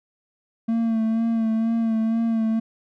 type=tone with vibrato; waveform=triangle; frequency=225.6 Hz; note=A3; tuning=44 cents sharp; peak=-17 dBFS; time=0.68-2.6 s; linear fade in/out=10 ms; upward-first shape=sine; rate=2.1 Hz; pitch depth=31 cents each way; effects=none